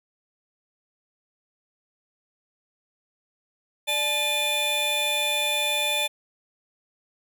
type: tone cluster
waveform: square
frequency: 589 / 856 / 2427 / 3514 Hz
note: D5 / A5 / D#7 / A7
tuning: +5 / -48 / -44 / -3 cents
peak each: -32 / -34 / -28 / -26 dBFS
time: 3.87-6.08 s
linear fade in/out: 20 ms
effects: none